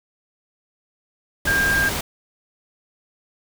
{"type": "tone in noise", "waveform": "sine", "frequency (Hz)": 1603, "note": "G6", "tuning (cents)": 38, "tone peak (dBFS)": -17, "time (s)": [1.47, 1.89], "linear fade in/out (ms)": 5, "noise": "pink", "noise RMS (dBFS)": -25, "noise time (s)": [1.45, 2.01], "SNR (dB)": 5, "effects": []}